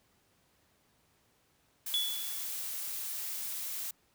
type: noise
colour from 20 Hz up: blue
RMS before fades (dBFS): -38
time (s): 1.86-3.91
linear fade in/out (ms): 5
type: tone with exponential decay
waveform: triangle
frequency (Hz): 3418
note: G#7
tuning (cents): +49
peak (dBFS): -25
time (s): 1.94-2.63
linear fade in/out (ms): 0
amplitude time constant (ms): 150
effects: pink hiss -70 dBFS RMS until 4.14 s + high-pass 60 Hz 12 dB/octave